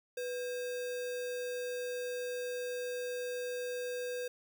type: tone with sample-and-hold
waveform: sine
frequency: 493.9 Hz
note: B4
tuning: in tune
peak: -35 dBFS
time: 0.17-4.28 s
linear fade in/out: 5 ms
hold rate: 2100 Hz
effects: none